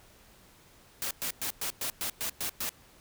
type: noise bursts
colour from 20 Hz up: white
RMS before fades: -33 dBFS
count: 9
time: 1.02-2.692 s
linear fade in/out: 0 ms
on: 88 ms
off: 110 ms
effects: pink hiss -58 dBFS RMS until 3 s